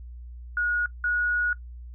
sine tone pair in turn, 1447 / 1454.1 Hz, F#6 / F#6, -39 / -31 cents, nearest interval unison, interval 8 cents, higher second, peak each -22 dBFS, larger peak neither, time 0.57-0.86 / 1.04-1.53 s, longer second, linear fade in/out 2 ms, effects noise-tail reverb RT60 0.1 s tail -19 dB re dry + added 60 Hz sine -38 dBFS peak until 1.94 s

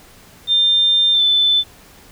sine tone with pitch glide, 3600 to 3520 Hz, A7 to A7, +39 to 0 cents, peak -11 dBFS, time 0.47-1.64 s, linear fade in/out 50 ms, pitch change -39 cents, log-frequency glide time 1.13-1.22 s, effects pink hiss -45 dBFS RMS until 2.11 s

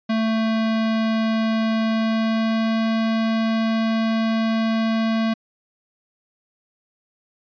square tone with pitch glide, 222.4 to 223.8 Hz, A3 to A3, +19 to +30 cents, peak -19 dBFS, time 0.09-5.34 s, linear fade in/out 10 ms, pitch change +11 cents, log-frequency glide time 1.86-2.83 s, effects resampled to 11025 Hz

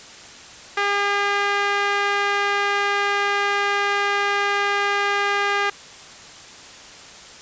sawtooth tone with band-pass filter, 404.3 Hz, G#4, 46 cents flat, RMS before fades -21 dBFS, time 0.77-5.7 s, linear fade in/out 5 ms, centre 1700 Hz, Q 1.3, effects white hiss -41 dBFS RMS until 7.41 s + resampled to 16000 Hz

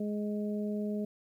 harmonic tone, 208.9 Hz, G#3, 10 cents sharp, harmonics 1 / 2 / 3, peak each -32 / -38 / -42 dBFS, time 0-1.05 s, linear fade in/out 5 ms, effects 11-bit

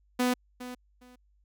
sawtooth tone with echo, 249.1 Hz, B3, 15 cents sharp, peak -20 dBFS, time 0.19-0.34 s, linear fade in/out 10 ms, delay 410 ms, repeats 2, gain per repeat -14 dB, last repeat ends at 1.16 s, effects added 50 Hz sine -63 dBFS peak until 1.44 s

